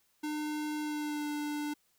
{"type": "tone with pitch glide", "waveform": "square", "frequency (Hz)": [302, 296], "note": ["D4", "D4"], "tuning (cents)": [48, 14], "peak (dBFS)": -34, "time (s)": [0.23, 1.74], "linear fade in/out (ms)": 10, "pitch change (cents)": -34, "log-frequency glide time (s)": [0.79, 1.28], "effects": ["white hiss -72 dBFS RMS until 1.98 s"]}